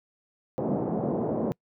pink band-pass noise, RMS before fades -28 dBFS, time 0.58-1.52 s, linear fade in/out 0 ms, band 150 to 690 Hz, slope 24 dB/octave, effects noise-tail reverb RT60 0.1 s tail -26 dB re dry

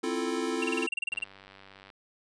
square chord, F major seventh, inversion second, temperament equal, 261.6 / 329.6 / 349.2 / 440 Hz, C4 / E4 / F4 / A4, 0 / 0 / 0 / 0 cents, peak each -35 dBFS, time 0.03-0.87 s, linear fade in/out 10 ms
triangle tone bursts, 2754 Hz, F7, 25 cents flat, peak -26 dBFS, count 13, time 0.62-1.24 s, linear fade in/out 5 ms, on 20 ms, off 30 ms
click train, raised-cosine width 0.3 ms, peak -34 dBFS, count 77, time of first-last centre 1.12-1.902 s, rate 97.2 Hz
effects resampled to 22050 Hz

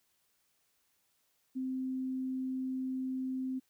sine tone, 260 Hz, C4, 11 cents flat, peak -33 dBFS, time 1.55-3.6 s, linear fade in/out 20 ms, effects white hiss -75 dBFS RMS until 3.69 s

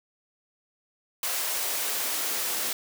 white noise with high-pass filter sweep, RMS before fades -29 dBFS, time 1.23-2.73 s, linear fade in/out 2 ms, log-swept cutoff 560 to 280 Hz, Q 0.98, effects none

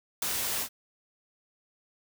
white noise with ADSR envelope, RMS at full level -25 dBFS, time 0.22-0.69 s, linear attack 6 ms, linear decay 4 ms, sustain -6 dB, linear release 74 ms, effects none

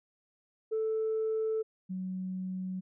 sine tone pair in turn, 440 / 186.02 Hz, A4 / F#3, 0 / +10 cents, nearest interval octave + minor third, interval 1490 cents, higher first, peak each -27 / -33 dBFS, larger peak first, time 0.71-1.63 / 1.89-2.81 s, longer neither, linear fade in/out 20 ms, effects tanh soft clip ceiling -25 dBFS

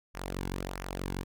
sawtooth tone with flanger, 46.25 Hz, F#1, in tune, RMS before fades -37 dBFS, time 0.14-1.24 s, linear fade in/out 20 ms, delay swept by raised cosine 0.24 to 1.64 ms, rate 1.5 Hz, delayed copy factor -0.65, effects none

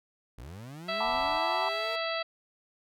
30% pulse linear sweep, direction up, 50.4 to 467.2 Hz, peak -39 dBFS, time 0.38-1.96 s, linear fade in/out 5 ms
harmonic tone, 659.3 Hz, E5, in tune, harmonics 1 / 2 / 3 / 4 / 5 / 6 / 7, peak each -33 / -36 / -38 / -39 / -40 / -41 / -41 dBFS, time 0.88-2.23 s, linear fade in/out 10 ms
sine chord, B minor seventh, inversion second, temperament equal, 740 / 880 / 987.8 / 1174.7 Hz, F#5 / A5 / B5 / D6, 0 / 0 / 0 / 0 cents, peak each -35 / -32 / -35 / -36 dBFS, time 1-1.69 s, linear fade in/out 5 ms
brown noise, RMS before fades -48 dBFS, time 1.04-1.4 s, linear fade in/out 50 ms
effects none

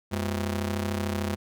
sawtooth ring-modulated tone, 146.83 Hz, D3, in tune, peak -20 dBFS, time 0.11-1.36 s, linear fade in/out 20 ms, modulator 56.7 Hz, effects none

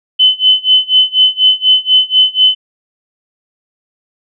sine tone with tremolo, 3033 Hz, F#7, 42 cents sharp, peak -3 dBFS, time 0.19-2.55 s, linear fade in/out 10 ms, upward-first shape sine, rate 4.1 Hz, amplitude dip 95%, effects none

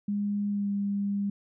sine tone with pitch glide, 204.2 to 201 Hz, G#3 to G3, -29 to +44 cents, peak -26 dBFS, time 0.08-1.3 s, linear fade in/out 5 ms, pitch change -27 cents, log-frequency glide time 0.49-0.69 s, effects none

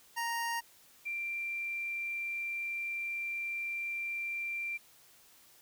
25% pulse / sine tone pair in turn, 932.3 / 2363 Hz, A#5 / D7, 0 / +10 cents, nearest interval octave + major third, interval 1610 cents, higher second, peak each -29 / -34 dBFS, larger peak first, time 0.16-0.61 / 1.05-4.78 s, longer second, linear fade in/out 20 ms, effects white hiss -61 dBFS RMS until 5.61 s

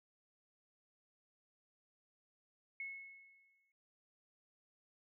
sine tone with exponential decay, 2188 Hz, C#7, 23 cents flat, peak -40 dBFS, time 2.8-3.72 s, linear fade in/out 2 ms, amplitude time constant 200 ms, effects none

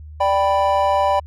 triangle chord, G major, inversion second, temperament equal, 587.3 / 784 / 987.8 Hz, D5 / G5 / B5, 0 / 0 / 0 cents, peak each -17 dBFS, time 0.2-1.2 s, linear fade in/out 10 ms, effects added 76 Hz sine -34 dBFS peak until 1.26 s

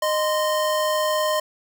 square tone pair together, 615.5 / 1039 Hz, D#5 / C6, -19 / -12 cents, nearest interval major sixth, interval 907 cents, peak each -22 / -25 dBFS, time 0.02-1.4 s, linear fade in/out 5 ms, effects none

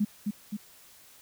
sine tone with echo, 207.7 Hz, G#3, in tune, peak -22 dBFS, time 0-0.05 s, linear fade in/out 10 ms, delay 260 ms, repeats 2, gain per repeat -4 dB, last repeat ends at 0.57 s, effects white hiss -55 dBFS RMS until 1.21 s

